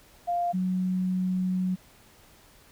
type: tone pair in turn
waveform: sine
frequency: 698.5 / 184.42 Hz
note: F5 / F#3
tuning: 0 / -5 cents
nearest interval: octave + major seventh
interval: 2305 cents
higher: first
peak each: -24 dBFS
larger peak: neither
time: 0.27-0.53 / 0.53-1.76 s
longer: second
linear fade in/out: 20 ms
effects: pink hiss -56 dBFS RMS until 2.71 s